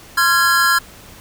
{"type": "chord", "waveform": "square", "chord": "F minor", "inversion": "second", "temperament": "equal with one note detuned", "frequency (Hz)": [1046.5, 1373.7, 1661.2], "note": ["C6", "F6", "Ab6"], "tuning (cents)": [0, -29, 0], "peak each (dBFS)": [-21, -16, -16], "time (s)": [0.17, 0.79], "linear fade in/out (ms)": 10, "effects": ["pink hiss -41 dBFS RMS until 1.2 s"]}